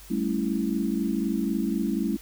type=chord; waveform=sine; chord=A dominant seventh; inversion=third; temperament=equal; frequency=196 / 220 / 277.2 / 329.6 Hz; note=G3 / A3 / C#4 / E4; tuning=0 / 0 / 0 / 0 cents; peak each=-29 / -28 / -30 / -30 dBFS; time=0.1-2.17 s; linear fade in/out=10 ms; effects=added 50 Hz sine -47 dBFS peak until 2.21 s + white hiss -49 dBFS RMS until 2.21 s